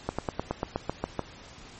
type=slowing click train; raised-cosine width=1 ms; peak=-13 dBFS; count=10; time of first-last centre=0.09-1.193 s; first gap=96 ms; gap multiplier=1.06; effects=pink hiss -48 dBFS RMS until 1.79 s + MP3 32 kbps